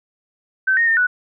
sine tone with pitch steps, 1540 / 1856 / 1815 / 1477 Hz, G6 / A#6 / A#6 / F#6, -31 / -8 / -47 / -3 cents, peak -13 dBFS, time 0.67-1.07 s, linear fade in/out 10 ms, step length 100 ms, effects none

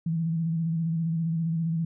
sine tone with vibrato, 164.2 Hz, E3, 6 cents flat, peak -24 dBFS, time 0.06-1.85 s, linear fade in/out 5 ms, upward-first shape square, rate 15 Hz, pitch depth 36 cents each way, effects none

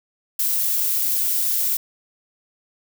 violet noise, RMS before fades -21 dBFS, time 0.39-1.77 s, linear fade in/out 5 ms, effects none

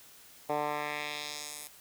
10% pulse tone with band-pass filter sweep, 148.4 Hz, D3, 18 cents sharp, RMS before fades -36 dBFS, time 0.49-1.68 s, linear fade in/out 10 ms, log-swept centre 690 to 12000 Hz, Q 1.3, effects white hiss -55 dBFS RMS until 1.8 s

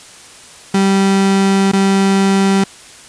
35% pulse tone with dropouts, 194.9 Hz, G3, 10 cents flat, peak -8 dBFS, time 0.74-2.64 s, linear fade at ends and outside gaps 5 ms, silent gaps 1.717-1.732 s, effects white hiss -38 dBFS RMS until 3.08 s + resampled to 22050 Hz

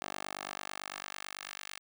10% pulse tone with high-pass filter sweep, 49 Hz, G1, in tune, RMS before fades -43 dBFS, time 0.02-1.79 s, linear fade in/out 0 ms, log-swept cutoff 610 to 2000 Hz, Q 0.84, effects none

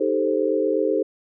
sine chord, A half-diminished seventh, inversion second, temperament equal, 311.1 / 392 / 440 / 523.3 Hz, Eb4 / G4 / A4 / C5, 0 / 0 / 0 / 0 cents, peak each -25 / -24 / -23 / -24 dBFS, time 0-1.03 s, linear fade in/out 10 ms, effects none

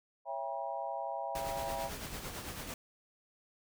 sine chord, C# diminished seventh, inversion none, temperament just, 554.4 / 665.2 / 798.3 / 957.9 Hz, C#5 / E5 / G5 / Bb5, 0 / +16 / +31 / +47 cents, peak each -43 / -40 / -40 / -42 dBFS, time 0.25-1.91 s, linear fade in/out 50 ms
pink noise with tremolo, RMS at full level -41 dBFS, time 1.35-2.74 s, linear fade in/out 2 ms, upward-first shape sine, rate 9 Hz, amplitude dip 45%
effects none

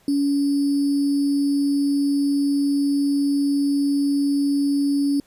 sine tone with sample-and-hold, 282.8 Hz, C#4, 35 cents sharp, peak -17 dBFS, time 0.08-5.2 s, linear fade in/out 2 ms, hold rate 4900 Hz, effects pink hiss -58 dBFS RMS until 5.26 s + resampled to 32000 Hz

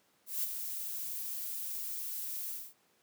violet noise with ADSR envelope, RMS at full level -32 dBFS, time 0.26-2.74 s, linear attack 170 ms, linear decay 30 ms, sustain -7 dB, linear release 240 ms, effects pink hiss -70 dBFS RMS until 3.02 s + high-pass 200 Hz 12 dB/octave

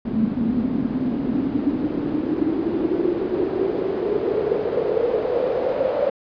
pink noise with band-pass filter sweep, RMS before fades -22 dBFS, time 0.05-6.1 s, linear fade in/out 5 ms, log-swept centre 220 to 550 Hz, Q 8.1, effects resampled to 11025 Hz

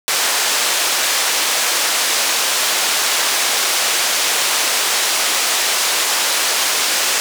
white band-pass noise, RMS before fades -17 dBFS, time 0.08-7.2 s, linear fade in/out 0 ms, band 470 to 7500 Hz, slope 12 dB/octave, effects none

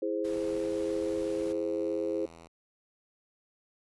sine chord, E augmented, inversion none, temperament equal, 329.6 / 415.3 / 523.3 Hz, E4 / G#4 / B#4, 0 / 0 / 0 cents, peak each -33 dBFS, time 0.02-2.26 s, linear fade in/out 5 ms
pink noise, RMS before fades -49 dBFS, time 0.24-1.53 s, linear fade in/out 10 ms
5% pulse tone with pitch glide, 82.41 to 83.08 Hz, E2 to E2, 0 to +14 cents, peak -38 dBFS, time 0.31-2.48 s, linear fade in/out 20 ms, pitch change +14 cents, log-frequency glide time 0.58-1.35 s
effects resampled to 24000 Hz

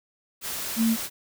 sine tone in noise, 226 Hz, A3, 47 cents sharp, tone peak -19 dBFS, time 0.76-0.97 s, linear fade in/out 50 ms, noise white, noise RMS -32 dBFS, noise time 0.41-1.1 s, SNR +10 dB, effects none

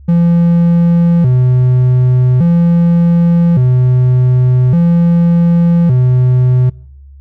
triangle tone with vibrato, 146.83 Hz, D3, in tune, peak -4 dBFS, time 0.08-6.7 s, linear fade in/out 10 ms, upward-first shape square, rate 0.43 Hz, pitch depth 260 cents each way, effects noise-tail reverb RT60 0.7 s tail -25 dB re dry + added 69 Hz sine -33 dBFS peak until 7.2 s

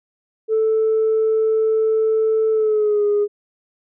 sine tone with pitch glide, 440 to 412.9 Hz, A4 to G#4, 0 to -10 cents, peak -13 dBFS, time 0.48-3.28 s, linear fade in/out 50 ms, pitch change -110 cents, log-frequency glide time 2.51-3.04 s, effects tanh soft clip ceiling -11 dBFS

